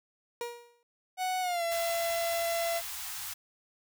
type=tone with exponential decay; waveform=30% pulse; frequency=475.8 Hz; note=A#4; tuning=35 cents sharp; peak=-29 dBFS; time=0.41-0.83 s; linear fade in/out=1 ms; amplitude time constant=90 ms
type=tone with pitch glide; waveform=45% pulse; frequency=741 to 675.6 Hz; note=F#5 to E5; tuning=+2 to +42 cents; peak=-29 dBFS; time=1.17-2.82 s; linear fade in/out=50 ms; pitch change=-160 cents; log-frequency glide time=1.41-1.63 s
type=band-stop noise; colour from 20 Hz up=white; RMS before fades=-39 dBFS; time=1.71-3.34 s; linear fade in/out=10 ms; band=110 to 710 Hz; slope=96 dB/octave
effects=none